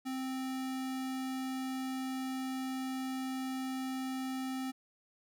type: tone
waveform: square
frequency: 261.6 Hz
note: C4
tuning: in tune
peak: -36 dBFS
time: 0.05-4.72 s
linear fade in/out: 20 ms
effects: none